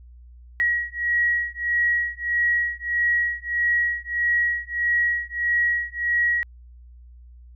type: beating tone pair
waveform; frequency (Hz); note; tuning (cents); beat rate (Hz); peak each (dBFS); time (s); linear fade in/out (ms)
sine; 1907 / 1908.6; A#6 / A#6; +39 / +40; 1.6; -23; 0.6-6.43; 0
effects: added 60 Hz sine -43 dBFS peak until 7.55 s